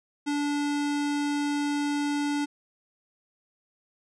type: tone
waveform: square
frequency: 290 Hz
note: D4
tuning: 22 cents flat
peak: -26 dBFS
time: 0.26-2.46 s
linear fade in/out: 20 ms
effects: resampled to 22050 Hz